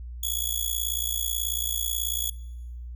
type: tone with amplitude modulation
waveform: 5% pulse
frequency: 3381 Hz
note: G#7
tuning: 30 cents sharp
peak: -15 dBFS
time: 0.23-2.3 s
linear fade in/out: 5 ms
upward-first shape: sine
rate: 58.3 Hz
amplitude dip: 85%
effects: noise-tail reverb RT60 1.0 s tail -22 dB re dry + added 60 Hz sine -35 dBFS peak until 2.95 s